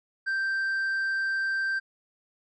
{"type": "tone with tanh clipping", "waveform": "sine", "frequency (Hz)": 1568, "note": "G6", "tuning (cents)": 0, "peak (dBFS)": -26, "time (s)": [0.26, 1.8], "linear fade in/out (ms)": 20, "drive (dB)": 3, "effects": []}